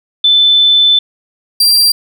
sine / 40% pulse tone pair in turn, 3520 / 4729 Hz, A7 / D8, 0 / +11 cents, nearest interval perfect fourth, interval 511 cents, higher second, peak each -5 dBFS, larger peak neither, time 0.24-0.99 / 1.6-1.92 s, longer first, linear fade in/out 5 ms, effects none

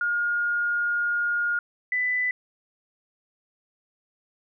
sine tone pair in turn, 1424 / 1994.7 Hz, F6 / B6, +33 / +17 cents, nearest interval tritone, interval 584 cents, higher second, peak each -22 dBFS, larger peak neither, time 0.01-1.59 / 1.92-2.31 s, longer first, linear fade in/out 2 ms, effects none

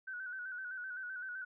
sine tone with vibrato, 1500 Hz, F#6, 23 cents sharp, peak -40 dBFS, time 0.07-1.45 s, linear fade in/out 10 ms, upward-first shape square, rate 7.8 Hz, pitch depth 46 cents each way, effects none

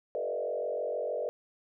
sine tone with frequency modulation, 542 Hz, C#5, 39 cents flat, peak -30 dBFS, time 0.15-1.29 s, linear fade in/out 0 ms, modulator 46.4 Hz, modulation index 2.3, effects none

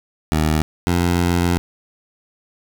15% pulse tone pair in turn, 77.78 / 87.31 Hz, D#2 / F2, 0 / 0 cents, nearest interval major second, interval 200 cents, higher second, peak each -9 dBFS, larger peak neither, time 0.32-0.62 / 0.87-1.58 s, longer second, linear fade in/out 0 ms, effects none

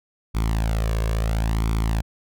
sawtooth tone with flanger, 55 Hz, A1, in tune, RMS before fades -22 dBFS, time 0.34-2.02 s, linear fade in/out 20 ms, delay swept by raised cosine 0.87 to 1.83 ms, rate 0.73 Hz, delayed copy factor +0.65, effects none

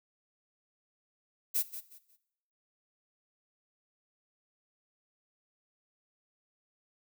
violet noise with echo, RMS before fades -29 dBFS, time 1.54-1.63 s, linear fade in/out 20 ms, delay 180 ms, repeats 3, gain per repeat -12 dB, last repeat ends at 2.17 s, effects noise-tail reverb RT60 0.8 s tail -17 dB re dry

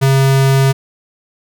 square tone, 135.2 Hz, C#3, 43 cents flat, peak -9 dBFS, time 0.01-0.73 s, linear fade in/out 20 ms, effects none

